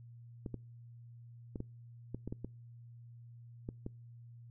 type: clicks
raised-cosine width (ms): 3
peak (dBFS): -27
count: 10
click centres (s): 0.462 / 0.543 / 1.558 / 1.604 / 2.146 / 2.276 / 2.325 / 2.446 / 3.689 / 3.864
effects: noise-tail reverb RT60 0.4 s tail -26 dB re dry + added 118 Hz sine -51 dBFS peak until 4.5 s